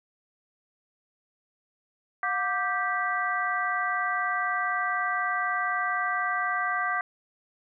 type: harmonic tone with a mistuned harmonic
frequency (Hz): 392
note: G4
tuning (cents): 0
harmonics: 2 / 3 / 4 / 5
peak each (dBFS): -32 / -29 / -30 / -32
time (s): 2.23-7.01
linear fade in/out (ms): 2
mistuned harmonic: 2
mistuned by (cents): -140
effects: none